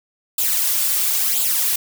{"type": "noise with flanger", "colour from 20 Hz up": "blue", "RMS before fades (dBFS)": -19, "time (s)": [0.38, 1.76], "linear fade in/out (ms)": 5, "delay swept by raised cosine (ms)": [0.25, 3.55], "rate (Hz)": 0.98, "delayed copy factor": 0.7, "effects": []}